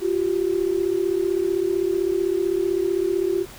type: tone pair together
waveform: sine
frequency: 350 / 385.7 Hz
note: F4 / G4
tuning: +4 / -28 cents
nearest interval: major second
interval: 168 cents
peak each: -22 / -22 dBFS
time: 0-3.46 s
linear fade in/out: 50 ms
effects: pink hiss -42 dBFS RMS until 3.58 s